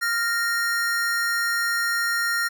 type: tone pair together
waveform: square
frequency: 1396.9 / 1853.7 Hz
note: F6 / A#6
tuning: 0 / -10 cents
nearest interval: perfect fourth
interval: 490 cents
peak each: -25 dBFS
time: 0.01-2.49 s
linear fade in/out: 20 ms
effects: none